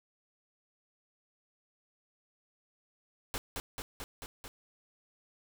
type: noise with echo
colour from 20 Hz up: pink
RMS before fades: -36 dBFS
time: 3.34-3.38 s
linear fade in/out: 0 ms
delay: 220 ms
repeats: 5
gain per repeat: -2 dB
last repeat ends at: 4.48 s
effects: none